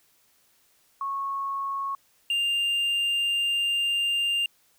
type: tone pair in turn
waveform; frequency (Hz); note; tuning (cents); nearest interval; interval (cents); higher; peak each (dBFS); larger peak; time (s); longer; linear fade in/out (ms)
sine / triangle; 1100 / 2797; C#6 / F7; -14 / +2; octave + major third; 1616; second; -27 / -21; second; 1.01-1.95 / 2.3-4.46; second; 2
effects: white hiss -64 dBFS RMS until 4.78 s